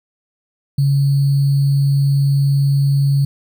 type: tone with sample-and-hold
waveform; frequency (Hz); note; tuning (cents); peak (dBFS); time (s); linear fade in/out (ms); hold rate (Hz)
sine; 139.6; C#3; +13; -11; 0.78-3.25; 5; 4410
effects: none